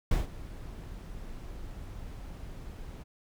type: noise with ADSR envelope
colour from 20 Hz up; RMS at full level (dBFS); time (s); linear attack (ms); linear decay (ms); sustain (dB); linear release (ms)
brown; -24; 0.11-3.04; 5; 150; -18; 23
effects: none